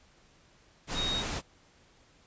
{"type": "tone in noise", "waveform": "sine", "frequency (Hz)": 3757, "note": "A#7", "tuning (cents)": 13, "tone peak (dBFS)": -30, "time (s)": [0.94, 1.24], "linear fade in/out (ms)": 50, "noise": "pink", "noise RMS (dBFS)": -34, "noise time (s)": [0.87, 1.42], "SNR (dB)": 1, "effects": ["pink hiss -62 dBFS RMS until 2.26 s", "resampled to 16000 Hz"]}